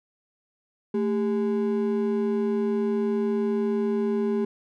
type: ring-modulated tone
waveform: triangle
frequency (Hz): 311.1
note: D#4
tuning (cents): 0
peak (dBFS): -17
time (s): 0.94-4.45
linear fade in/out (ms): 5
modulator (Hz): 89.7
effects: none